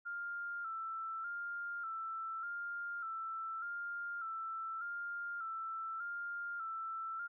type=tone with vibrato; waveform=sine; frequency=1365 Hz; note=F6; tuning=40 cents flat; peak=-39 dBFS; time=0.05-7.28 s; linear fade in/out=20 ms; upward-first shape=square; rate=0.84 Hz; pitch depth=46 cents each way; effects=none